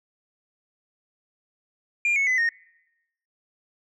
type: tone with pitch steps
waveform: sine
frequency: 2400 / 2201 / 2018 / 1850.7 Hz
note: D7 / C#7 / B6 / A#6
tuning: +37 / -13 / +37 / -13 cents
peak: -17 dBFS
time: 2.05-2.49 s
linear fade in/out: 2 ms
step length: 110 ms
effects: noise-tail reverb RT60 0.9 s tail -25 dB re dry + tanh soft clip ceiling -18 dBFS